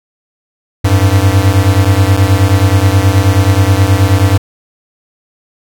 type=beating tone pair; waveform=square; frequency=92.5 / 101.9 Hz; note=F#2 / G#2; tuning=0 / -32 cents; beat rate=9.4 Hz; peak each=-10 dBFS; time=0.84-4.38 s; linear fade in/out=10 ms; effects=none